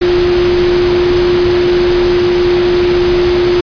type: tone in noise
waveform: sine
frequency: 354.8 Hz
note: F4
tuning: 27 cents sharp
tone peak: -8 dBFS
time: 0.01-3.61 s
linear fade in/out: 10 ms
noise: pink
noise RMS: -18 dBFS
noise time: 0.01-3.61 s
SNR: +7 dB
effects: resampled to 11025 Hz